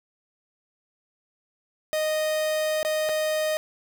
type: tone with dropouts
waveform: 45% pulse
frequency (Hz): 620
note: D#5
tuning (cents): -6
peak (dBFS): -23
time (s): 1.93-3.57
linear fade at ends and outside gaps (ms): 0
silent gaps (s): 2.83-2.849 / 3.09-3.093
effects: none